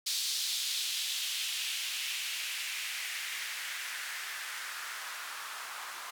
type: noise with band-pass filter sweep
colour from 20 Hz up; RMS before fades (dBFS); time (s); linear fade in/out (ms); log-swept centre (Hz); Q
blue; -37; 0.06-6.11; 10; 4200 to 1100; 2
effects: none